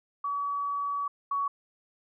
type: tone pair in turn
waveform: sine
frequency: 1138 / 1123.6 Hz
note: C#6 / C#6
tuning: +45 / +23 cents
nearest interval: unison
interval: 22 cents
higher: first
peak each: -28 / -26 dBFS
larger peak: second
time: 0.24-1.08 / 1.31-1.48 s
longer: first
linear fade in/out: 5 ms
effects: none